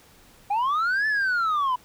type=linear two-way sweep; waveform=sine; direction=up then down; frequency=782 to 1760 to 975 Hz; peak=-18 dBFS; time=0.5-1.76 s; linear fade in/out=10 ms; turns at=1.07 s; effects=tanh soft clip ceiling -20 dBFS + pink hiss -54 dBFS RMS until 1.84 s